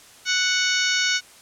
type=harmonic tone with a mistuned harmonic; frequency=740 Hz; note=F#5; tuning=in tune; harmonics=2 / 3 / 4 / 5 / 6 / 7 / 8 / 9; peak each=-24 / -26 / -27 / -28 / -29 / -29 / -30 / -31 dBFS; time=0.25-1.21 s; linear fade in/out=50 ms; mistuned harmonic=7; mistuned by=+78 cents; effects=white hiss -48 dBFS RMS until 1.41 s + low-pass 10000 Hz 12 dB/octave